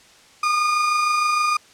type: tone pair together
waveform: 35% pulse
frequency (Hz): 1193.5 / 1220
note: D6 / D#6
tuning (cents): +28 / -34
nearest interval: unison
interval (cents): 38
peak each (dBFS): -27 / -16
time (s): 0.43-1.57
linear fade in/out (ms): 5
effects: white hiss -50 dBFS RMS until 1.73 s + low-pass 7000 Hz 12 dB/octave